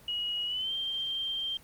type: tone with pitch glide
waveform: sine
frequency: 2900 to 3162 Hz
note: F#7 to G7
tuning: -35 to +14 cents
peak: -30 dBFS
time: 0.08-1.57 s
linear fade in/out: 2 ms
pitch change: +149 cents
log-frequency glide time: 0.46-0.73 s
effects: pink hiss -56 dBFS RMS until 1.63 s + Opus 24 kbps